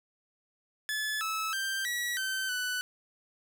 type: tone with pitch steps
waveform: sawtooth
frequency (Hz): 1723 / 1302 / 1573 / 1930 / 1542 / 1492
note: A6 / E6 / G6 / B6 / G6 / F#6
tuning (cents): -37 / -22 / +6 / -40 / -29 / +14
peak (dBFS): -27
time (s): 0.89-2.81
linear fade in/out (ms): 0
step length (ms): 320
effects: none